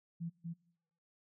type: tone with echo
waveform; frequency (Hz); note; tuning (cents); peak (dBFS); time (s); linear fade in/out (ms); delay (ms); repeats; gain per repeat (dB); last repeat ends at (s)
sine; 168.2; E3; +35; -37; 0.2-0.3; 20; 240; 1; -2; 0.54
effects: noise-tail reverb RT60 0.8 s tail -24 dB re dry